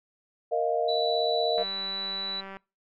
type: chord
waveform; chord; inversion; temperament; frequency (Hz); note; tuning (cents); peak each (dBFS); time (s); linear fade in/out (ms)
sine; Bb suspended fourth; none; equal; 466.2 / 622.3 / 698.5; Bb4 / Eb5 / F5; 0 / 0 / 0; -28; 0.51-1.64; 20
type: tone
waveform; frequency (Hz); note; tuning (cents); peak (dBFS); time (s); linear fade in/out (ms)
sine; 3951; B7; 0; -30; 0.88-2.41; 10
type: click train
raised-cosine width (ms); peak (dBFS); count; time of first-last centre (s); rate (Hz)
0.5; -27; 193; 1.58-2.57; 194
effects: noise-tail reverb RT60 0.3 s tail -25 dB re dry